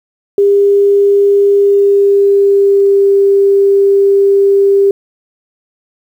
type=tone with pitch glide; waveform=sine; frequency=401.6 to 396.5 Hz; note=G4 to G4; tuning=+42 to +20 cents; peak=-5 dBFS; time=0.38-4.91 s; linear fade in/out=2 ms; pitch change=-22 cents; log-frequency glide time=1.56-3.07 s; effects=7-bit